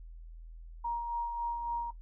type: tone with tremolo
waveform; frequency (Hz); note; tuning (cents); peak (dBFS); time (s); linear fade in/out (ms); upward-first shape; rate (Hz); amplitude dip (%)
sine; 942; A#5; +18; -30; 0.84-1.91; 10; sine; 3.6; 40
effects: noise-tail reverb RT60 0.1 s tail -18 dB re dry + added 41 Hz sine -45 dBFS peak until 2.01 s